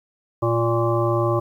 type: harmonic tone with a mistuned harmonic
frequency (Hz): 116.54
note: A#2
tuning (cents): 0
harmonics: 1 / 3 / 5 / 7 / 9 / 10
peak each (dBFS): -22 / -22 / -24 / -31 / -28 / -28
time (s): 0.42-1.4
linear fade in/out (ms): 10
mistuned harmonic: 10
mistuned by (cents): -23
effects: 9-bit